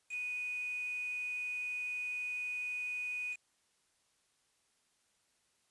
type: tone with quantisation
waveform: sine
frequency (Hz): 2478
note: D#7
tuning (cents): -8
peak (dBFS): -36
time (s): 0.09-3.37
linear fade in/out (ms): 50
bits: 8
effects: white hiss -75 dBFS RMS until 5.7 s + resampled to 24000 Hz